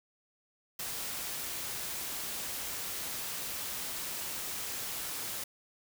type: noise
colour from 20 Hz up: white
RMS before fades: -38 dBFS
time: 0.79-5.44 s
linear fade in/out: 5 ms
effects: none